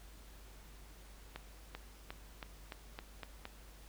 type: accelerating click train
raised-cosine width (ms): 0.3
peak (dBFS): -27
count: 8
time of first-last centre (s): 1.36-3.454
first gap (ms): 390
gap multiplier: 0.91
effects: added 50 Hz sine -54 dBFS peak until 3.88 s + pink hiss -60 dBFS RMS until 3.88 s